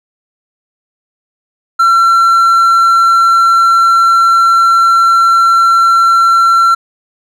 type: tone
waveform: triangle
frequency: 1356 Hz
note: E6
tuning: 49 cents sharp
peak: -3 dBFS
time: 1.79-6.75 s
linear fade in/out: 10 ms
effects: none